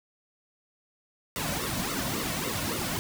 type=noise with flanger; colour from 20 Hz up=pink; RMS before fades=-31 dBFS; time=1.36-2.99 s; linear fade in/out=0 ms; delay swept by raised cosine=1.2 to 2.5 ms; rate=3.6 Hz; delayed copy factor=-0.95; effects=none